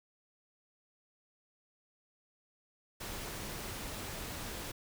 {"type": "noise", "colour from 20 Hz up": "pink", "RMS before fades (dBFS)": -42, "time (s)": [3, 4.72], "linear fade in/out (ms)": 10, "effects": []}